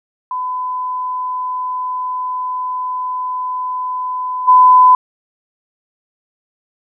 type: tone with level steps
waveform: sine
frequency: 1007 Hz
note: B5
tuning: 33 cents sharp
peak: -18 / -4 dBFS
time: 0.31-4.95 s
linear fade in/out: 2 ms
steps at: 4.47 s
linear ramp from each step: 20 ms
effects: none